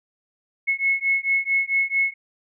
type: beating tone pair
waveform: sine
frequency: 2184 / 2188.5 Hz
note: C#7 / C#7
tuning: -26 / -23 cents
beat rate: 4.5 Hz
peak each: -22 dBFS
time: 0.67-2.14 s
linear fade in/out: 20 ms
effects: none